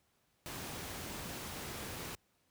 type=noise; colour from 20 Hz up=pink; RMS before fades=-43 dBFS; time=0.46-2.15 s; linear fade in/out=0 ms; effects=pink hiss -75 dBFS RMS until 2.5 s + high-pass 60 Hz 12 dB/octave